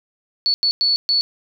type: tone bursts at uneven times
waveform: sine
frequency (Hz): 4435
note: C#8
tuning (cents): 0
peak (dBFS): -14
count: 4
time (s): 0.46-0.54 / 0.63-0.71 / 0.81-0.96 / 1.09-1.21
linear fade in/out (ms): 0
effects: none